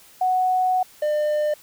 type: tone pair in turn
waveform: sine / triangle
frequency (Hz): 740 / 600.9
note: F#5 / D5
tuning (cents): 0 / +40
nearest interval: major third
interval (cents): 360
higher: first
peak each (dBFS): -17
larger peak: neither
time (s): 0.21-0.83 / 1.02-1.54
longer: first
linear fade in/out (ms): 5
effects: white hiss -50 dBFS RMS until 1.62 s